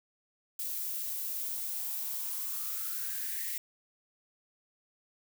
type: noise with high-pass filter sweep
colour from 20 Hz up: violet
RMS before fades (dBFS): -36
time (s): 0.59-3.58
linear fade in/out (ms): 2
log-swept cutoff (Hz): 390 to 2000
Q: 7.2
effects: none